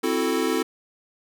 square chord, F# half-diminished seventh, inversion second, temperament equal, 261.6 / 329.6 / 370 / 440 Hz, C4 / E4 / F#4 / A4, 0 / 0 / 0 / 0 cents, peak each -28 / -27 / -29 / -27 dBFS, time 0.03-0.63 s, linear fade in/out 10 ms, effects none

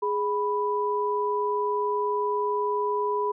sine tone pair together, 415.3 / 987.8 Hz, G#4 / B5, 0 / 0 cents, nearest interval octave + minor third, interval 1500 cents, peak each -26 dBFS, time 0.02-3.32 s, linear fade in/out 10 ms, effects none

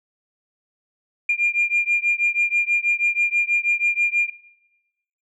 sine beating tone pair, 2400 / 2406.2 Hz, D7 / D7, +37 / +41 cents, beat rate 6.2 Hz, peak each -20 dBFS, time 1.29-4.3 s, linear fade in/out 5 ms, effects noise-tail reverb RT60 1.0 s tail -19 dB re dry + tanh soft clip ceiling -11 dBFS

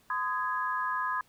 sine chord, Ab major, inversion first, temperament equal with one note detuned, 1021.4 / 1244.5 / 1661.2 Hz, C6 / Eb6 / Ab6, -42 / 0 / 0 cents, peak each -31 / -34 / -34 dBFS, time 0.1-1.21 s, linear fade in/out 2 ms, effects pink hiss -64 dBFS RMS until 1.28 s

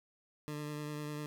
20% pulse tone with vibrato, 149.3 Hz, D3, 29 cents sharp, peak -34 dBFS, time 0.48-1.26 s, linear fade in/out 0 ms, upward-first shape sine, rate 10 Hz, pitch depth 16 cents each way, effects none

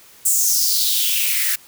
blue noise with high-pass filter sweep, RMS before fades -18 dBFS, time 0.25-1.56 s, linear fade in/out 10 ms, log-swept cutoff 8100 to 1700 Hz, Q 4.1, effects white hiss -47 dBFS RMS until 1.67 s

